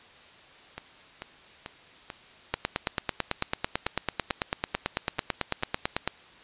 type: two click trains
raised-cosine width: 0.3 ms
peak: -9 / -20 dBFS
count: 33 / 12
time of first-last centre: 2.54-6.076 / 0.78-5.626 s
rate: 9.05 / 2.27 Hz
effects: white hiss -52 dBFS RMS until 6.43 s + resampled to 8000 Hz